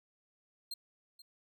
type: tone with echo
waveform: 40% pulse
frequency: 4186 Hz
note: C8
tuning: in tune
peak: -37 dBFS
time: 0.71-0.74 s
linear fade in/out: 5 ms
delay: 480 ms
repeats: 1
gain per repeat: -15 dB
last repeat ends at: 1.22 s
effects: none